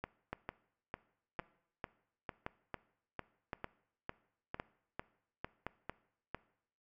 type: two click trains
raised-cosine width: 0.5 ms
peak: -24 / -24 dBFS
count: 15 / 6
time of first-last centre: 0.04-6.346 / 0.33-5.666 s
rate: 2.22 / 0.937 Hz
effects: noise-tail reverb RT60 0.7 s tail -20 dB re dry